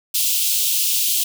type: high-pass noise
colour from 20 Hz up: white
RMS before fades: -19 dBFS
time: 0.14-1.24 s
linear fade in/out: 10 ms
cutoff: 2700 Hz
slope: 48 dB/octave
effects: none